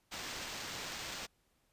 blue noise with sample-and-hold, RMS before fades -43 dBFS, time 0.11-1.27 s, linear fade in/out 20 ms, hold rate 11025 Hz, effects pink hiss -75 dBFS RMS until 1.72 s + resampled to 32000 Hz

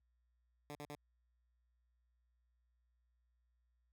10% pulse tone bursts, 146.83 Hz, D3, in tune, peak -38 dBFS, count 3, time 0.7-0.949 s, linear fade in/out 0 ms, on 49 ms, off 51 ms, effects added 60 Hz sine -70 dBFS peak until 3.92 s + high-pass 80 Hz 12 dB/octave

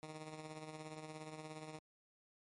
10% pulse tone with tremolo, 155.56 Hz, D#3, in tune, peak -37 dBFS, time 0.03-1.79 s, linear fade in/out 0 ms, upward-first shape triangle, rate 17 Hz, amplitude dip 60%, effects MP3 48 kbps

